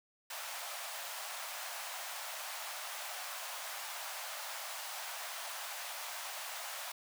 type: high-pass noise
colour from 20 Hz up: pink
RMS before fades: -43 dBFS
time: 0.3-6.92 s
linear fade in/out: 5 ms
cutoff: 620 Hz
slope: 48 dB/octave
effects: none